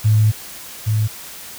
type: tone pair in turn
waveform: sine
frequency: 108 / 108 Hz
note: A2 / A2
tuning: -32 / -32 cents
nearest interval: unison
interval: 0 cents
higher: neither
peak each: -10 / -14 dBFS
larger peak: first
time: 0.04-0.32 / 0.86-1.08 s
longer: first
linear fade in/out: 20 ms
effects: white hiss -35 dBFS RMS until 1.58 s